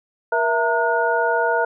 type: tone cluster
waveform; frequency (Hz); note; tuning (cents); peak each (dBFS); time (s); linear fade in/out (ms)
sine; 473 / 660 / 917 / 1446; A#4 / E5 / A#5 / F#6; +25 / +2 / -29 / -40; -22; 0.32-1.65; 5
effects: none